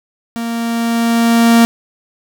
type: tone with level ramp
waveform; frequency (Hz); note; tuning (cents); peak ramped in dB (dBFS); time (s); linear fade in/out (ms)
45% pulse; 231.8; A#3; -10; -19 to -5; 0.36-1.65; 0
effects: none